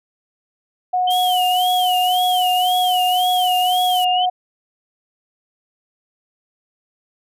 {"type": "tone", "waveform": "sine", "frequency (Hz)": 730, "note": "F#5", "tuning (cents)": -24, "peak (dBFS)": -15, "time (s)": [0.93, 4.3], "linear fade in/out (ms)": 10}
{"type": "tone with vibrato", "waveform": "sine", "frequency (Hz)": 3060, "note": "G7", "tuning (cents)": -42, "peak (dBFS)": -20, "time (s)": [1.07, 4.26], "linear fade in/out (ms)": 10, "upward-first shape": "sine", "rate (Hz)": 1.9, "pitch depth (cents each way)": 150}
{"type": "noise", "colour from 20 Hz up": "violet", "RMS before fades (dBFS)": -27, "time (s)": [1.1, 4.05], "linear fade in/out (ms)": 10}
{"effects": ["resampled to 32000 Hz"]}